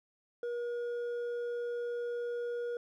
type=tone with hard clipping; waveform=sine; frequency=478.4 Hz; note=A#4; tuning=45 cents sharp; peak=-35 dBFS; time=0.43-2.77 s; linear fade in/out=2 ms; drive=4 dB; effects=none